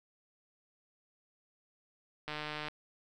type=click train; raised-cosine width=0.3 ms; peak=-23 dBFS; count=62; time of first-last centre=2.28-2.684 s; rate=151 Hz; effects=none